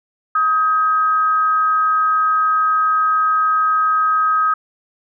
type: tone pair together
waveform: sine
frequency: 1264 / 1591 Hz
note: D#6 / G6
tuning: +27 / +25 cents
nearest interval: major third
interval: 398 cents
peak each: -13 / -24 dBFS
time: 0.35-4.54 s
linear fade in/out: 5 ms
effects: none